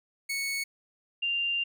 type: tone pair in turn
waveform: sawtooth / sine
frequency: 2213 / 2788 Hz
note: C#7 / F7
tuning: -3 / -4 cents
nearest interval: major third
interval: 399 cents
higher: second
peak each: -26 dBFS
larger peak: neither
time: 0.29-0.64 / 1.22-1.64 s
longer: second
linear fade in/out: 10 ms
effects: none